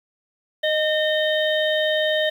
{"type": "harmonic tone with a mistuned harmonic", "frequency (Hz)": 618, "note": "D#5", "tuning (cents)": -12, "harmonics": [1, 3, 5, 6], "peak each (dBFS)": [-20, -25, -27, -28], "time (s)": [0.63, 2.3], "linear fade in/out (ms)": 10, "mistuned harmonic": 3, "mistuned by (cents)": -27, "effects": ["8-bit"]}